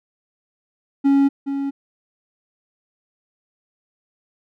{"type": "tone with echo", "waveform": "triangle", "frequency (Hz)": 277.2, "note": "C#4", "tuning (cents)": 0, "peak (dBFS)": -10, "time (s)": [1.04, 1.29], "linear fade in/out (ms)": 20, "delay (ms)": 420, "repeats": 1, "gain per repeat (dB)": -9, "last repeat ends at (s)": 1.71, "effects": []}